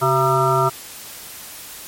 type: harmonic tone with a mistuned harmonic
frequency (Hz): 134.3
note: C3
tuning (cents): +46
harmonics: 1 / 3 / 5 / 7 / 9 / 10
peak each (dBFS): -21 / -21 / -21 / -21 / -21 / -21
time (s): 0.01-0.7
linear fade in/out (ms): 20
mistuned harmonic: 3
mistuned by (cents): -91
effects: white hiss -36 dBFS RMS until 1.87 s + MP3 64 kbps